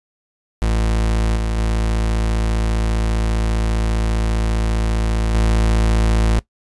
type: tone with level steps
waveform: 40% pulse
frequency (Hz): 55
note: A1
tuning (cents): 0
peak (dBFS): -14 / -17 / -15 / -12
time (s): 0.62-6.39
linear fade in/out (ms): 0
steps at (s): 1.36 / 1.57 / 5.34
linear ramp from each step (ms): 10
effects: noise-tail reverb RT60 0.1 s tail -19 dB re dry + resampled to 24000 Hz